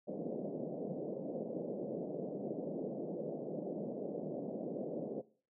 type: band-pass noise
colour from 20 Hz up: white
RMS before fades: -41 dBFS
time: 0.07-5.22 s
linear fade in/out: 20 ms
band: 150 to 600 Hz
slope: 48 dB/octave
effects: noise-tail reverb RT60 0.4 s tail -18 dB re dry